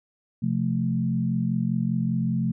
sine chord, F major, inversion second, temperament equal with one note detuned, 129.98 / 174.61 / 220 Hz, C3 / F3 / A3, -11 / 0 / 0 cents, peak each -27 / -26 / -26 dBFS, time 0.42-2.52 s, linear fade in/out 10 ms, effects none

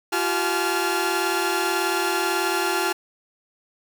sawtooth tone cluster, 345 / 383.3 / 856 / 1390 Hz, F4 / G4 / A5 / F6, -21 / -39 / -48 / -9 cents, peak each -23 dBFS, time 0.12-2.93 s, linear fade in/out 10 ms, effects none

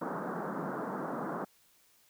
pink band-pass noise, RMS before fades -37 dBFS, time 0.01-1.45 s, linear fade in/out 10 ms, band 160 to 1500 Hz, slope 48 dB/octave, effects white hiss -66 dBFS RMS until 2.09 s

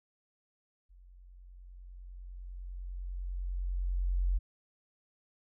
sine tone with level ramp, 44.99 Hz, F#1, 48 cents flat, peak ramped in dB -54 to -25 dBFS, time 0.89-4.39 s, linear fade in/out 20 ms, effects none

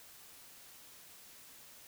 silence, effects white hiss -56 dBFS RMS until 1.87 s

